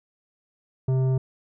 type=tone with tanh clipping; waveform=sine; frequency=130.81 Hz; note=C3; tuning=in tune; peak=-21 dBFS; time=0.88-1.18 s; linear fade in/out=5 ms; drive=11 dB; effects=none